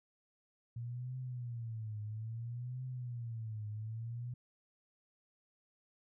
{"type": "tone with vibrato", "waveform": "sine", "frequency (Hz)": 116.54, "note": "A#2", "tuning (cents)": 0, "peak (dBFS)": -39, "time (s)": [0.76, 4.34], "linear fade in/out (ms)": 5, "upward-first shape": "triangle", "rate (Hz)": 0.6, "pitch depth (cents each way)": 180, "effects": []}